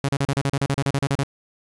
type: tone bursts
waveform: sawtooth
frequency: 138.59 Hz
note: C#3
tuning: in tune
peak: -15 dBFS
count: 15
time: 0.04-1.234 s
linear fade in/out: 0 ms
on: 46 ms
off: 36 ms
effects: resampled to 24000 Hz + 9-bit